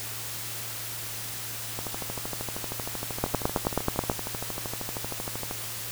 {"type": "two click trains", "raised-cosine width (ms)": 1, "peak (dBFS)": [-9, -19], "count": [9, 49], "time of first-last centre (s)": [[3.24, 4.098], [1.79, 5.511]], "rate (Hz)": [9.32, 12.9], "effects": ["added 113 Hz sine -44 dBFS peak until 5.91 s", "white hiss -36 dBFS RMS until 5.91 s"]}